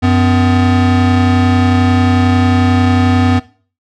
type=tone pair together; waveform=square; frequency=94.39 / 252 Hz; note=F#2 / B3; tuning=+35 / +35 cents; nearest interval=octave + perfect fourth; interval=1700 cents; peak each=-12 dBFS; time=0.02-3.4 s; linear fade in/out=20 ms; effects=noise-tail reverb RT60 0.4 s tail -18 dB re dry + low-pass 4000 Hz 12 dB/octave